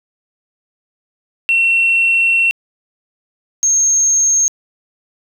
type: tone pair in turn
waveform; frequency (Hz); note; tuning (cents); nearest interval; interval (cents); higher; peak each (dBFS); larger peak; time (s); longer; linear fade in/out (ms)
sine; 2716 / 6445; F7 / G8; -49 / +47; octave + minor third; 1496; second; -9; neither; 1.49-2.51 / 3.63-4.48; first; 0
effects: tanh soft clip ceiling -5 dBFS + 8-bit